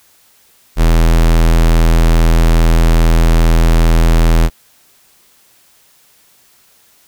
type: tone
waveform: square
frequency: 41.2 Hz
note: E1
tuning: in tune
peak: -7 dBFS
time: 0.76-4.5 s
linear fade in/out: 50 ms
effects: white hiss -50 dBFS RMS until 7.07 s